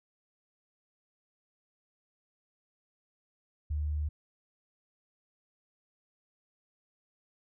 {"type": "tone", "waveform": "sine", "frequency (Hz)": 74.9, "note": "D2", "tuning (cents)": 35, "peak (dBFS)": -29, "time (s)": [3.7, 4.09], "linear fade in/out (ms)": 10, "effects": []}